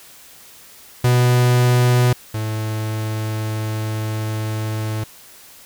45% pulse tone pair in turn, 123.47 / 108.62 Hz, B2 / A2, 0 / -22 cents, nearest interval major second, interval 222 cents, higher first, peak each -12 / -21 dBFS, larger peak first, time 1.04-2.13 / 2.34-5.04 s, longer second, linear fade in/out 5 ms, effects white hiss -44 dBFS RMS until 5.65 s

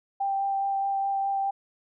sine tone with vibrato, 787 Hz, G5, 7 cents sharp, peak -24 dBFS, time 0.2-1.51 s, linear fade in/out 10 ms, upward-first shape sine, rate 4.8 Hz, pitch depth 10 cents each way, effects none

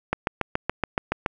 click train, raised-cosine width 0.5 ms, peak -7 dBFS, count 9, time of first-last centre 0.13-1.262 s, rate 7.07 Hz, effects none

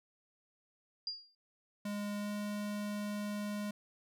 sine tone with exponential decay, 4801 Hz, D8, 37 cents sharp, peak -33 dBFS, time 1.07-1.35 s, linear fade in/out 2 ms, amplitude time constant 59 ms
square tone with pitch glide, 205.6 to 207 Hz, G#3 to G#3, -17 to -5 cents, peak -37 dBFS, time 1.85-3.71 s, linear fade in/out 5 ms, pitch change +12 cents, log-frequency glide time 2.18-2.3 s
effects none

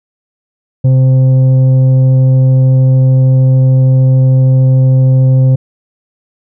sine tone with frequency modulation, 130.81 Hz, C3, in tune, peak -3 dBFS, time 0.84-5.56 s, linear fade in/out 10 ms, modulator 390 Hz, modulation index 0.26, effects tanh soft clip ceiling 0 dBFS

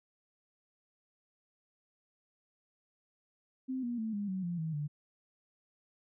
sine tone with pitch steps, 260 / 239.8 / 221.2 / 204 / 188.15 / 173.53 / 160.05 / 147.62 Hz, C4 / A#3 / A3 / G#3 / F#3 / F3 / D#3 / D3, -11 / +49 / +9 / -31 / +29 / -11 / +49 / +9 cents, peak -33 dBFS, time 3.68-4.88 s, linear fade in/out 20 ms, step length 150 ms, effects none

